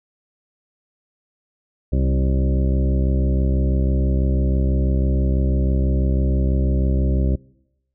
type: harmonic tone with a mistuned harmonic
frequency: 66.1 Hz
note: C2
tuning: 18 cents sharp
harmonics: 1 / 2 / 3 / 4 / 5 / 6 / 8 / 9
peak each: -17 / -23 / -27 / -29 / -31 / -33 / -35 / -36 dBFS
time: 1.92-7.36 s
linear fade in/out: 10 ms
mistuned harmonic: 3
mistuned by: -23 cents
effects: noise-tail reverb RT60 0.9 s tail -24 dB re dry